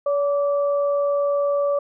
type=tone pair together; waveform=sine; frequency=570 / 1161.9 Hz; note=C#5 / D6; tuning=+48 / -19 cents; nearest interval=octave; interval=1233 cents; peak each=-18 / -29 dBFS; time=0.06-1.79 s; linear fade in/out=5 ms; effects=none